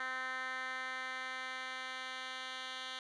10% pulse tone with band-pass filter sweep, 258.7 Hz, C4, 19 cents flat, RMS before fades -42 dBFS, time 0-2.99 s, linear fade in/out 2 ms, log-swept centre 1800 to 2900 Hz, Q 2.8, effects resampled to 24000 Hz

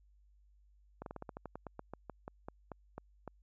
slowing click train, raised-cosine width 1 ms, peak -29 dBFS, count 18, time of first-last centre 1.02-3.277 s, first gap 42 ms, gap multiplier 1.13, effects added 50 Hz sine -63 dBFS peak until 3.42 s

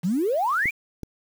sine exponential sweep, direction up, 160.5 to 2489 Hz, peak -20 dBFS, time 0.03-0.71 s, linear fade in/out 20 ms
clicks, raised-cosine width 3 ms, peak -20 dBFS, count 2, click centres 0.657 / 1.033 s
effects 7-bit

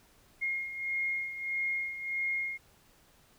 sine beating tone pair, 2141 / 2142.6 Hz, C7 / C7, +39 / +41 cents, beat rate 1.6 Hz, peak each -32 / -38 dBFS, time 0.41-2.58 s, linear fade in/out 20 ms, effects pink hiss -63 dBFS RMS until 3.38 s

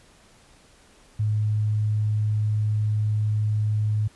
sine tone, 106.5 Hz, G#2, 44 cents sharp, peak -20 dBFS, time 1.19-4.08 s, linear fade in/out 10 ms, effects pink hiss -55 dBFS RMS until 4.15 s + resampled to 24000 Hz

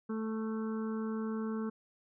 harmonic tone with a mistuned harmonic, 220 Hz, A3, in tune, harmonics 1 / 2 / 4 / 5 / 6 / 7, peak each -34 / -40 / -53 / -49 / -50 / -55 dBFS, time 0.09-1.7 s, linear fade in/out 10 ms, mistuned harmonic 6, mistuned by +18 cents, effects none

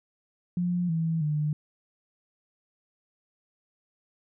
sine tone with pitch steps, 176.8 / 163.07 / 150.4 Hz, F3 / E3 / D3, +22 / -18 / +42 cents, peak -24 dBFS, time 0.57-1.53 s, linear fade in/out 2 ms, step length 320 ms, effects none

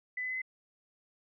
sine tone with pitch steps, 2000 / 2014 / 2028 / 2042 Hz, B6 / B6 / B6 / C7, +21 / +33 / +45 / -43 cents, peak -33 dBFS, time 0.17-0.418 s, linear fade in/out 5 ms, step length 62 ms, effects none

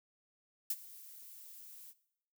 violet noise with ADSR envelope, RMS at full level -33 dBFS, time 0.7-1.94 s, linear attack 4 ms, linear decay 46 ms, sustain -20 dB, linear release 45 ms, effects noise-tail reverb RT60 0.7 s tail -17 dB re dry

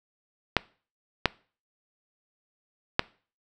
clicks, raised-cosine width 0.3 ms, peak -3 dBFS, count 3, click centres 0.567 / 1.257 / 2.994 s, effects noise-tail reverb RT60 0.4 s tail -22 dB re dry

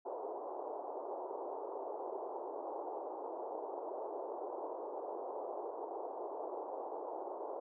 pink band-pass noise, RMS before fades -43 dBFS, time 0.05-7.6 s, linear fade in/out 10 ms, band 360 to 950 Hz, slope 48 dB/octave, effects none

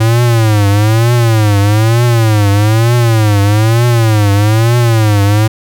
square tone with vibrato, 110 Hz, A2, in tune, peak -7 dBFS, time 0-5.48 s, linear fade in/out 10 ms, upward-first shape triangle, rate 1.1 Hz, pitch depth 180 cents each way, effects none

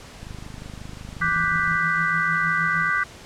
click train, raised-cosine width 5 ms, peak -25 dBFS, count 40, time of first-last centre 0.23-1.753 s, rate 25.6 Hz
sine chord, G major seventh, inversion second, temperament equal, 1174.7 / 1480 / 1568 / 1975.5 Hz, D6 / F#6 / G6 / B6, 0 / 0 / 0 / 0 cents, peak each -25 dBFS, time 1.21-3.04 s, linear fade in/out 10 ms
sine tone with tremolo, 164.7 Hz, E3, 1 cent flat, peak -28 dBFS, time 1.21-2.9 s, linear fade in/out 5 ms, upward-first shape sine, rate 6.5 Hz, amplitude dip 70%
effects pink hiss -43 dBFS RMS until 3.25 s + low-pass 8000 Hz 12 dB/octave

